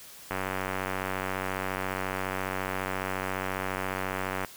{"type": "click train", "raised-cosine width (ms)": 0.5, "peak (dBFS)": -15, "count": 392, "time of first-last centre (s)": [0.31, 4.448], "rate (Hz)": 94.5, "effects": ["white hiss -48 dBFS RMS until 4.56 s"]}